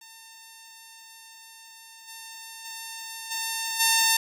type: tone with level steps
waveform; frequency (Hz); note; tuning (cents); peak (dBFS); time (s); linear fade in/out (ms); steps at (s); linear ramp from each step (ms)
5% pulse; 903; A5; +45; -34 / -28 / -24 / -16 / -7; 0.01-4.17; 5; 2.07 / 2.64 / 3.3 / 3.79; 20
effects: none